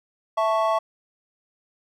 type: chord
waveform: triangle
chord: A major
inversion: second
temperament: equal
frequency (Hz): 659.3 / 880 / 1108.7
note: E5 / A5 / C#6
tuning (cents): 0 / 0 / 0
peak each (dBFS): -20 / -24 / -22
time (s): 0.37-0.79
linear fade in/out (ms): 10
effects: none